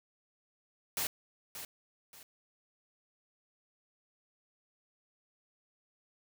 white noise with echo, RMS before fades -34 dBFS, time 0.97-1.07 s, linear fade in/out 2 ms, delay 580 ms, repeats 2, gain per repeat -10 dB, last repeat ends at 2.23 s, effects none

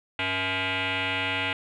sine tone with frequency modulation, 277.2 Hz, C#4, in tune, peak -24 dBFS, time 0.19-1.53 s, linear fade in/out 2 ms, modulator 376 Hz, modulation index 7.8, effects tanh soft clip ceiling -20 dBFS

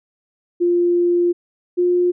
sine tone pair in turn, 349.2 / 355.3 Hz, F4 / F4, 0 / +30 cents, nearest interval unison, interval 30 cents, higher second, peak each -13 dBFS, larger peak neither, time 0.6-1.33 / 1.77-2.12 s, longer first, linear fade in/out 20 ms, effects none

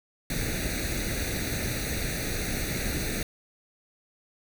pink noise with comb filter, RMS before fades -30 dBFS, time 0.3-3.23 s, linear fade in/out 2 ms, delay 0.48 ms, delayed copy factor +0.85, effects none

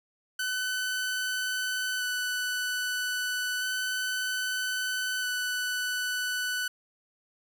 sawtooth tone with vibrato, 1500 Hz, F#6, 23 cents sharp, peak -25 dBFS, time 0.39-6.68 s, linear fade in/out 5 ms, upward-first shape square, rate 0.31 Hz, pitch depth 9 cents each way, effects none

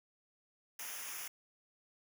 white noise with comb filter, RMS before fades -44 dBFS, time 0.79-1.28 s, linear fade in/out 5 ms, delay 0.24 ms, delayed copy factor -0.8, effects none

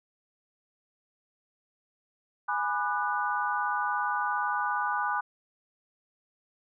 sine chord, G# half-diminished seventh, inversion none, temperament equal with one note detuned, 830.6 / 987.8 / 1202.1 / 1480 Hz, G#5 / B5 / D6 / F#6, 0 / 0 / +40 / 0 cents, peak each -32 dBFS, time 2.48-5.21 s, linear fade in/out 10 ms, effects none

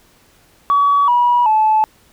sine tone with pitch steps, 1135 / 968 / 867 Hz, C#6 / B5 / A5, +41 / -35 / -26 cents, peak -9 dBFS, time 0.7-1.84 s, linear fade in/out 0 ms, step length 380 ms, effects tanh soft clip ceiling -5 dBFS + pink hiss -52 dBFS RMS until 2.12 s

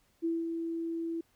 sine tone with ADSR envelope, 331.5 Hz, E4, 10 cents sharp, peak -27 dBFS, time 0.22-1.21 s, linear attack 29 ms, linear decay 200 ms, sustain -5 dB, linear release 6 ms, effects pink hiss -70 dBFS RMS until 1.35 s

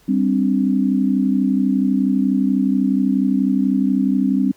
sine chord, G suspended fourth, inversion none, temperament equal with one note detuned, 197.25 / 261.6 / 293.7 Hz, G3 / C4 / D4, +11 / 0 / 0 cents, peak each -18 / -17 / -23 dBFS, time 0.08-4.52 s, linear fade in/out 10 ms, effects pink hiss -54 dBFS RMS until 4.56 s

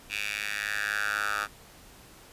10% pulse tone with high-pass filter sweep, 103.83 Hz, G#2, in tune, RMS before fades -31 dBFS, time 0.09-1.48 s, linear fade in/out 50 ms, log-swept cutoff 2500 to 1200 Hz, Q 4.3, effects pink hiss -52 dBFS RMS until 2.32 s + resampled to 32000 Hz

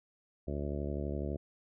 harmonic tone, 72 Hz, D2, 34 cents flat, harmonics 1 / 2 / 3 / 4 / 5 / 6 / 7 / 8 / 9, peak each -37 / -41 / -42 / -44 / -42 / -47 / -47 / -46 / -48 dBFS, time 0.47-1.37 s, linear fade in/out 10 ms, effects none

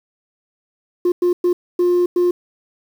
sine tone bursts at uneven times, 354.3 Hz, F4, 25 cents sharp, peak -10 dBFS, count 5, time 1.05-1.12 / 1.22-1.33 / 1.44-1.53 / 1.79-2.06 / 2.16-2.31 s, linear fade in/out 5 ms, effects tanh soft clip ceiling -11 dBFS + 7-bit

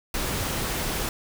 pink noise, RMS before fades -28 dBFS, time 0.14-1.09 s, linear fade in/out 2 ms, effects none

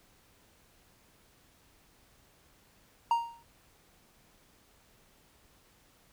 triangle tone with exponential decay, 932.3 Hz, A#5, in tune, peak -19 dBFS, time 3.11-3.43 s, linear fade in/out 2 ms, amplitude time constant 69 ms, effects pink hiss -64 dBFS RMS until 6.12 s

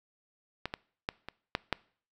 clicks, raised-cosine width 0.3 ms, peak -17 / -18 / -14 / -23 / -12 / -11 dBFS, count 6, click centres 0.656 / 0.739 / 1.089 / 1.286 / 1.551 / 1.727 s, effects noise-tail reverb RT60 0.5 s tail -23 dB re dry

